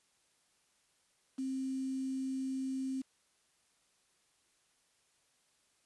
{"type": "tone with quantisation", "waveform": "sine", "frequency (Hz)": 264.2, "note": "C4", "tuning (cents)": 17, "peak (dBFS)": -34, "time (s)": [1.38, 3.02], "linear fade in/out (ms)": 10, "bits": 9, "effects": ["white hiss -73 dBFS RMS until 5.85 s", "resampled to 24000 Hz"]}